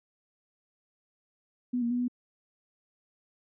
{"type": "tone with pitch steps", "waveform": "sine", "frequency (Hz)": [247.1, 235.8, 244.7, 246.2], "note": ["B3", "A#3", "B3", "B3"], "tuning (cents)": [1, 20, -16, -5], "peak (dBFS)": -26, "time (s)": [1.73, 2.082], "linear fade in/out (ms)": 10, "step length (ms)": 88, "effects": []}